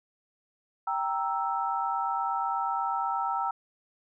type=chord; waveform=sine; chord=E diminished; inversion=first; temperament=equal; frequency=784 / 932.3 / 1318.5 Hz; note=G5 / Bb5 / E6; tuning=0 / 0 / 0 cents; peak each=-31 dBFS; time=0.87-3.51 s; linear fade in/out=5 ms; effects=none